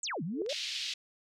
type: exponential two-way sweep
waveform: sine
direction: down then up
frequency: 8290 to 146.83 to 621 Hz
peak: -33 dBFS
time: 0.03-0.53 s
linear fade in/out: 2 ms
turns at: 0.23 s
type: tone with exponential growth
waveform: sine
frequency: 437.1 Hz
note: A4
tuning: 11 cents flat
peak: -28 dBFS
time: 0.3-0.42 s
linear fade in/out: 2 ms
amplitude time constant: 24 ms
type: click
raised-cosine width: 0.2 ms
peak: -33 dBFS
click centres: 0.463 s
type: band-pass noise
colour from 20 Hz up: white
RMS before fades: -37 dBFS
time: 0.49-0.94 s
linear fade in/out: 5 ms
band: 2600 to 4600 Hz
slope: 24 dB/octave
effects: none